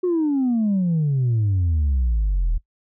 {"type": "exponential sweep", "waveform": "sine", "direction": "down", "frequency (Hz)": [370.6, 38], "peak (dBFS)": -15, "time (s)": [0.03, 2.58], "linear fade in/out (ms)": 10, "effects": ["noise-tail reverb RT60 0.1 s tail -19 dB re dry", "tanh soft clip ceiling -15 dBFS"]}